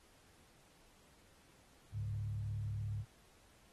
sine tone with frequency modulation, 103.83 Hz, G#2, in tune, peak -37 dBFS, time 1.92-3.05 s, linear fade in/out 50 ms, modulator 36.9 Hz, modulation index 0.61, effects pink hiss -67 dBFS RMS until 3.72 s + AAC 32 kbps

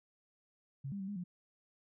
sine tone with pitch steps, 137.1 / 199.6 / 191.9 / 204.7 / 177.9 Hz, C#3 / G3 / G3 / G#3 / F3, -19 / +32 / -37 / -25 / +32 cents, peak -38 dBFS, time 0.84-1.24 s, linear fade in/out 10 ms, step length 80 ms, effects none

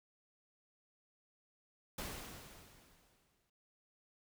pink noise with exponential decay, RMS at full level -42 dBFS, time 1.98-3.5 s, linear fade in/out 5 ms, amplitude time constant 330 ms, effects none

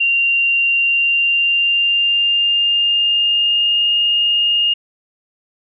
sine tone with pitch glide, 2770 to 2838 Hz, F7 to F7, -15 to +27 cents, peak -12 dBFS, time 0-4.74 s, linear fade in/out 10 ms, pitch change +42 cents, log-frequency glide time 0.8-3.92 s, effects none

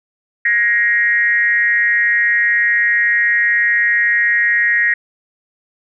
sine tone with frequency modulation, 1885 Hz, A#6, 19 cents sharp, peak -11 dBFS, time 0.45-4.94 s, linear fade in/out 5 ms, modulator 221 Hz, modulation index 0.74, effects none

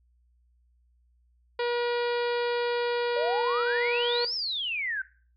harmonic tone, 480 Hz, B4, 49 cents flat, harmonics 1 / 2 / 3 / 4 / 5 / 6 / 7 / 8 / 9 / 10, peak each -27 / -33 / -37 / -39 / -41 / -43 / -44 / -45 / -46 / -47 dBFS, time 1.59-4.25 s, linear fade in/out 5 ms
sine exponential two-way sweep, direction up then down, 554.4 to 5480 to 1506 Hz, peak -28 dBFS, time 3.16-5.02 s, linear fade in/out 5 ms, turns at 4.34 s
effects noise-tail reverb RT60 0.4 s tail -17 dB re dry + added 60 Hz sine -62 dBFS peak until 5.36 s

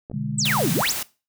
clicks, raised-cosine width 2 ms, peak -22 / -22 dBFS, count 2, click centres 0.099 / 0.115 s
sine chord, G# diminished, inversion first, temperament equal, 123.47 / 146.83 / 207.7 Hz, B2 / D3 / G#3, 0 / 0 / 0 cents, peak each -31 / -27 / -28 dBFS, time 0.13-0.82 s, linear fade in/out 10 ms
sine exponential two-way sweep, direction down then up, 8600 to 150 to 8600 Hz, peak -20 dBFS, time 0.38-0.92 s, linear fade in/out 5 ms, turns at 0.73 s
white noise, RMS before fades -28 dBFS, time 0.45-1.03 s, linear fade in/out 5 ms
effects noise-tail reverb RT60 0.3 s tail -19 dB re dry

